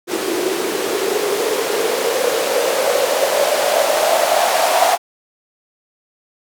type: noise with band-pass filter sweep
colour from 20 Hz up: blue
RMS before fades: -17 dBFS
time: 0.07-4.98 s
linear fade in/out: 50 ms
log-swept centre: 350 to 710 Hz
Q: 6.7
effects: none